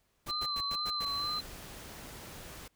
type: noise bursts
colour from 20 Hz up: pink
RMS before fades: -43 dBFS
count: 6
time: 0.26-1.055 s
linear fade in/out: 10 ms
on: 55 ms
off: 93 ms
type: tone with vibrato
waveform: sine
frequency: 1174.7 Hz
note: D6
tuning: in tune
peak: -37 dBFS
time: 0.28-1.39 s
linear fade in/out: 5 ms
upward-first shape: sine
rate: 2.1 Hz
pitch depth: 65 cents each way
type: tone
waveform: sine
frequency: 4076 Hz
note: C8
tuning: 46 cents flat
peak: -33 dBFS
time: 0.29-1.41 s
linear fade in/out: 10 ms
type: noise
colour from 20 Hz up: pink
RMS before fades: -47 dBFS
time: 1.06-2.68 s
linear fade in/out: 5 ms
effects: pink hiss -74 dBFS RMS until 2.75 s